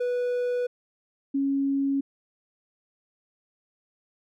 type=tone pair in turn; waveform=triangle / sine; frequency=491.4 / 275.8 Hz; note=B4 / C#4; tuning=-9 / -9 cents; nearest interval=minor seventh; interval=1000 cents; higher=first; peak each=-22 dBFS; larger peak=neither; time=0-0.67 / 1.34-2.01 s; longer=neither; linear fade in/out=10 ms; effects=none